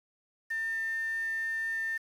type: tone with quantisation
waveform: sine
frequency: 1801 Hz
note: A6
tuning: 40 cents sharp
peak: -30 dBFS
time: 0.5-1.98 s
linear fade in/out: 10 ms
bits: 8
effects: low-pass 12000 Hz 12 dB/octave